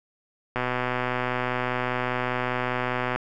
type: click train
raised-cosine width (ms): 0.5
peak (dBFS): -11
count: 326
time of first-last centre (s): 0.56-3.16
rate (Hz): 125
effects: none